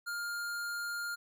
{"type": "tone", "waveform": "square", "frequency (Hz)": 1407, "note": "F6", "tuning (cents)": 12, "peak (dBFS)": -36, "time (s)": [0.06, 1.16], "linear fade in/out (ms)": 20, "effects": []}